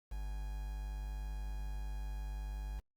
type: tone with quantisation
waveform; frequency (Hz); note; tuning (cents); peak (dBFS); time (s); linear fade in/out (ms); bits
triangle; 50.3; G1; +45; -36; 0.11-2.8; 10; 9
effects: Opus 48 kbps